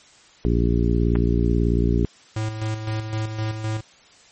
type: harmonic tone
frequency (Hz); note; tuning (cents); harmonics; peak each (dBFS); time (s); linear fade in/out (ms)
58.27; A#1; 0; 1 / 2 / 3 / 4 / 5 / 6 / 7; -20 / -23 / -25 / -26 / -27 / -28 / -28; 0.45-2.05; 0
type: clicks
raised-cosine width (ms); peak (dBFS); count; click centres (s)
0.5; -17; 2; 1.154 / 1.159
type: tone with tremolo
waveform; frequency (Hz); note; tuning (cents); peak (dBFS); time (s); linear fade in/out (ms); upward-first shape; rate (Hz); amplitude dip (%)
square; 109.1; A2; -14; -23; 2.36-3.81; 5; square; 3.9; 50
effects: white hiss -51 dBFS RMS until 4.31 s + MP3 32 kbps